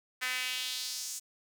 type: tone with high-pass filter sweep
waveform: sawtooth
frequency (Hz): 253.9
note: B3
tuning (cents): +48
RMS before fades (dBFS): -36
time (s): 0.21-1.2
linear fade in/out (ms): 20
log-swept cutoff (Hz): 1800 to 7200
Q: 2.2
effects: none